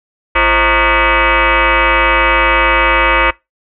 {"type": "tone with frequency modulation", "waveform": "sine", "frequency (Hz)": 530, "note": "C5", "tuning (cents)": 22, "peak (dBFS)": -8, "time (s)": [0.35, 3.31], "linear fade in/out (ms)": 10, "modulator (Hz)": 291, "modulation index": 7.1, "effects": ["noise-tail reverb RT60 0.2 s tail -22 dB re dry"]}